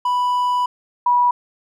triangle / sine tone pair in turn, 987.8 / 975.3 Hz, B5 / B5, 0 / -22 cents, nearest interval unison, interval 22 cents, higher first, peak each -14 / -12 dBFS, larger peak second, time 0.05-0.66 / 1.06-1.31 s, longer first, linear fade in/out 5 ms, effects none

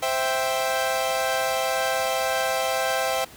sawtooth chord, C major, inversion none, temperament equal, 523.3 / 659.3 / 784 Hz, C5 / E5 / G5, 0 / 0 / 0 cents, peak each -23 dBFS, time 0.02-3.25 s, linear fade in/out 10 ms, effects pink hiss -46 dBFS RMS until 3.36 s + high-pass 60 Hz 12 dB/octave

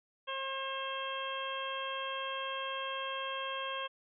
harmonic tone, 536 Hz, C5, 42 cents sharp, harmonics 1 / 2 / 3 / 4 / 5 / 6, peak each -42 / -39 / -44 / -51 / -44 / -42 dBFS, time 0.27-3.88 s, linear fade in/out 20 ms, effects none

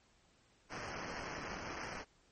violet noise with sample-and-hold, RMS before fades -44 dBFS, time 0.69-2.05 s, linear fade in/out 50 ms, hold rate 3675 Hz, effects pink hiss -70 dBFS RMS until 2.31 s + MP3 32 kbps

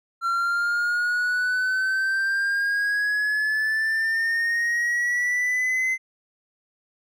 triangle exponential sweep, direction up, 1361 to 2061 Hz, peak -19 dBFS, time 0.21-5.98 s, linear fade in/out 50 ms, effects none

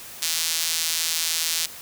sawtooth tone with high-pass filter, 163.3 Hz, E3, 16 cents flat, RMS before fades -25 dBFS, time 0.22-1.66 s, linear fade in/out 5 ms, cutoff 4400 Hz, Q 1, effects white hiss -40 dBFS RMS until 1.81 s

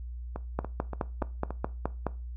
two click trains, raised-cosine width 1 ms, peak -21 / -14 dBFS, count 5 / 8, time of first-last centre 0.36-1.506 / 0.59-2.067 s, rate 3.49 / 4.74 Hz, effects noise-tail reverb RT60 0.3 s tail -18 dB re dry + added 60 Hz sine -36 dBFS peak until 2.36 s

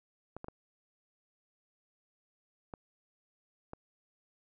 clicks, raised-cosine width 1 ms, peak -28 dBFS, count 5, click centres 0.366 / 0.444 / 0.484 / 2.738 / 3.734 s, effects none

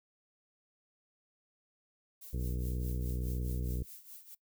violet noise with tremolo, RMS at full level -48 dBFS, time 2.21-4.35 s, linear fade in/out 10 ms, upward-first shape triangle, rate 4.8 Hz, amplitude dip 80%
harmonic tone, 61.74 Hz, B1, in tune, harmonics 1 / 2 / 3 / 4 / 5 / 6 / 7 / 8, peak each -34 / -39 / -44 / -51 / -49 / -54 / -50 / -55 dBFS, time 2.33-3.83 s, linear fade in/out 5 ms
effects noise-tail reverb RT60 0.1 s tail -20 dB re dry

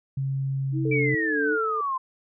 sine tone with pitch glide, 135.7 to 133.52 Hz, C#3 to C3, -36 to +35 cents, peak -24 dBFS, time 0.17-1.15 s, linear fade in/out 5 ms, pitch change -29 cents, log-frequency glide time 0.63-0.93 s
sine tone with vibrato, 306.3 Hz, D#4, 27 cents flat, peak -27 dBFS, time 0.72-1.58 s, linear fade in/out 50 ms, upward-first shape sine, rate 2.5 Hz, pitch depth 100 cents each way
sine tone with tremolo, 440.7 Hz, A4, 3 cents sharp, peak -24 dBFS, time 0.85-1.81 s, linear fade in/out 5 ms, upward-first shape sine, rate 1.9 Hz, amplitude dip 55%
sine exponential sweep, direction down, 2349 to 1024 Hz, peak -24 dBFS, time 0.91-1.98 s, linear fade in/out 10 ms
effects none

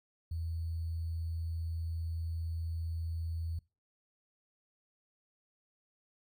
sine tone with sample-and-hold, 82.41 Hz, E2, in tune, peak -34 dBFS, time 0.31-3.59 s, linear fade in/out 5 ms, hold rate 4410 Hz, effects noise-tail reverb RT60 0.3 s tail -24 dB re dry

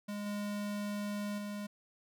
square tone with level steps, 205.8 Hz, G#3, 16 cents flat, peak -38 / -36 / -39 dBFS, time 0.08-1.67 s, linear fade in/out 10 ms, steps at 0.26 / 1.38 s, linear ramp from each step 2 ms, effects none

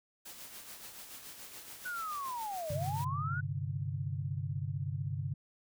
white noise with tremolo, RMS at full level -47 dBFS, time 0.25-3.05 s, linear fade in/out 10 ms, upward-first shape sine, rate 7 Hz, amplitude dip 45%
sine linear two-way sweep, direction down then up, 1498 to 570 to 1498 Hz, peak -36 dBFS, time 1.85-3.41 s, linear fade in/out 10 ms, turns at 2.73 s
sine chord, G suspended fourth, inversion none, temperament equal, 98 / 130.81 / 146.83 Hz, G2 / C3 / D3, 0 / 0 / 0 cents, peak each -38 dBFS, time 2.7-5.34 s, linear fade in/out 5 ms
effects none

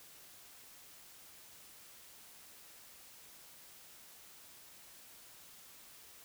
silence, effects white hiss -57 dBFS RMS until 6.24 s

